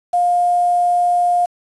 sine tone with quantisation, 707 Hz, F5, 21 cents sharp, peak -12 dBFS, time 0.13-1.46 s, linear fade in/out 10 ms, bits 6, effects resampled to 24000 Hz

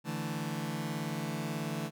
sawtooth chord, D suspended second, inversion none, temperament just, 146.83 / 165.19 / 220.2 Hz, D3 / E3 / A3, 0 / +4 / +2 cents, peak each -34 dBFS, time 0.04-1.91 s, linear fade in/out 50 ms, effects none

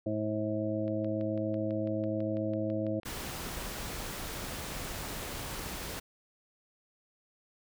harmonic tone, 107.2 Hz, A2, 45 cents flat, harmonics 1 / 2 / 3 / 5 / 6, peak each -37 / -37 / -34 / -36 / -38 dBFS, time 0.06-3 s, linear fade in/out 5 ms
click train, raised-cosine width 0.3 ms, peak -36 dBFS, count 18, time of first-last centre 0.88-3.695 s, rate 6.04 Hz
pink noise, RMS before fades -39 dBFS, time 3.05-6 s, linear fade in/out 10 ms
effects none

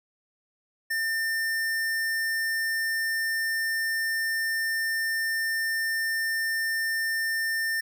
square tone, 1800 Hz, A6, 39 cents sharp, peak -26 dBFS, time 0.9-7.81 s, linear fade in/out 10 ms, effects none

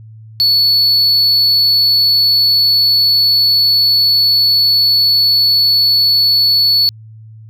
triangle tone, 4426 Hz, C#8, 3 cents flat, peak -7 dBFS, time 0.4-6.89 s, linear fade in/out 0 ms, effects added 110 Hz sine -33 dBFS peak until 7.49 s

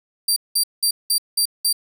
20% pulse tone bursts, 4699 Hz, D8, in tune, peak -10 dBFS, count 6, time 0.28-1.728 s, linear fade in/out 5 ms, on 83 ms, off 190 ms, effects none

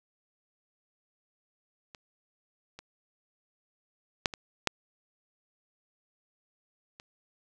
clicks, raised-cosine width 0.2 ms, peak -28 / -27 / -7 / -21 / -7 / -29 dBFS, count 6, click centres 1.948 / 2.79 / 4.258 / 4.338 / 4.673 / 6.999 s, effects none

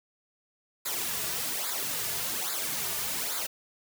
white noise with flanger, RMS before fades -32 dBFS, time 0.85-3.47 s, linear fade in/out 10 ms, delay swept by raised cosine 0.34 to 3.84 ms, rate 1.2 Hz, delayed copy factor -0.75, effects none

